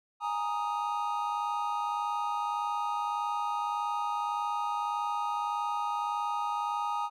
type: chord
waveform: triangle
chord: Ab suspended second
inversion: none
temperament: equal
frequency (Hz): 830.6 / 932.3 / 1244.5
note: Ab5 / Bb5 / Eb6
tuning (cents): 0 / 0 / 0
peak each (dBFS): -32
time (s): 0.2-7.1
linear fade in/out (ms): 50
effects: none